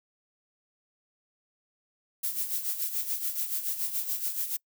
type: noise with tremolo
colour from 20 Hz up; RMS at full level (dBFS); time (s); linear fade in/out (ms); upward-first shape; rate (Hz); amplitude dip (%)
violet; -29; 2.23-4.57; 10; sine; 7; 65
effects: noise-tail reverb RT60 0.1 s tail -25 dB re dry